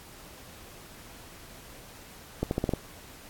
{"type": "accelerating click train", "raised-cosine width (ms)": 2, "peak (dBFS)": -13, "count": 6, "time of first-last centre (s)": [2.43, 2.736], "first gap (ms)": 81, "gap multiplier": 0.86, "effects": ["pink hiss -49 dBFS RMS until 3.29 s", "AAC 64 kbps"]}